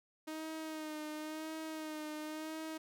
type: tone with vibrato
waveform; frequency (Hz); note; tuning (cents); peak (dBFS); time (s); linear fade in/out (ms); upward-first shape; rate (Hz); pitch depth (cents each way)
sawtooth; 311.1; D#4; 0; -37; 0.27-2.78; 10; sine; 0.95; 35
effects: none